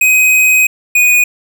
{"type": "tone pair in turn", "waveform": "square", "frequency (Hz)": [2516, 2474], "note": ["D#7", "D#7"], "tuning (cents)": [19, -10], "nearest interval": "unison", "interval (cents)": 29, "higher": "first", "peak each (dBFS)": -7, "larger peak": "neither", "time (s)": [[0.01, 0.67], [0.95, 1.24]], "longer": "first", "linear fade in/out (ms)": 5, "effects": []}